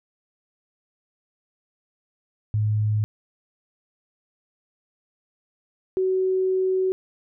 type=tone pair in turn; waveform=sine; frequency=106.6 / 375.4 Hz; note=G#2 / F#4; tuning=+46 / +25 cents; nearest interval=octave + minor seventh; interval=2179 cents; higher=second; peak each=-19 dBFS; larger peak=neither; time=2.54-3.04 / 5.97-6.92 s; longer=second; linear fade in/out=0 ms; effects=none